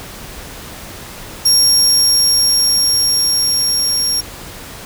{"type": "tone with level ramp", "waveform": "30% pulse", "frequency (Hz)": 5570, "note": "F8", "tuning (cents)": -5, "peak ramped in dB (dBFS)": [-4, -10], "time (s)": [1.45, 4.21], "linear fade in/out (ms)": 10, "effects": ["pink hiss -32 dBFS RMS until 4.85 s"]}